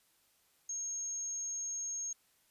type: tone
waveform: sine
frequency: 6510 Hz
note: G#8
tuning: 36 cents flat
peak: -36 dBFS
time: 0.69-2.13 s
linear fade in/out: 5 ms
effects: white hiss -71 dBFS RMS until 2.5 s + resampled to 32000 Hz